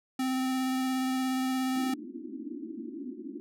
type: tone with vibrato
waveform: square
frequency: 259.6 Hz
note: C4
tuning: 13 cents flat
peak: -28 dBFS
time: 0.19-1.94 s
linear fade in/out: 5 ms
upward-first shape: triangle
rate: 17 Hz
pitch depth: 15 cents each way
type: band-pass noise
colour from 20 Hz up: white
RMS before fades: -40 dBFS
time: 1.76-3.4 s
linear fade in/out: 0 ms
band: 220 to 350 Hz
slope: 96 dB/octave
effects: none